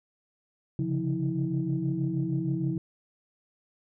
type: tone cluster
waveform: sine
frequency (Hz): 135.8 / 142.2 / 174.1 / 323.3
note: C#3 / C#3 / F3 / E4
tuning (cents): -35 / +45 / -5 / -34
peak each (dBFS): -31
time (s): 0.79-2.78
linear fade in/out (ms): 2
effects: tanh soft clip ceiling -17 dBFS